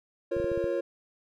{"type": "chord", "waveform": "triangle", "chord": "Bb minor", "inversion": "second", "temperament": "equal with one note detuned", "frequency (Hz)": [349.2, 466.2, 547.4], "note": ["F4", "Bb4", "Db5"], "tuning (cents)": [0, 0, -22], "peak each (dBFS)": [-29, -31, -28], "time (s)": [0.31, 0.81], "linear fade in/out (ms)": 10}
{"type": "clicks", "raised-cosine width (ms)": 5, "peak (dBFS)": -26, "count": 6, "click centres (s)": [0.367, 0.4, 0.444, 0.517, 0.576, 0.642]}
{"effects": []}